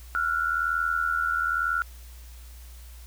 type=tone pair together; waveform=sine; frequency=1363 / 1444 Hz; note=F6 / F#6; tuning=-43 / -43 cents; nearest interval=minor second; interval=100 cents; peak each=-26 / -26 dBFS; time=0.15-1.82 s; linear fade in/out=0 ms; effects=added 60 Hz sine -42 dBFS peak until 3.06 s + white hiss -53 dBFS RMS until 3.06 s